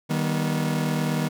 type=chord; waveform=40% pulse; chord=Eb augmented; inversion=none; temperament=just; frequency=155.56 / 194.45 / 243.1 Hz; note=Eb3 / G3 / B3; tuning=0 / -14 / -27 cents; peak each=-24 / -29 / -27 dBFS; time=0.09-1.29 s; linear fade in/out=20 ms; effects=none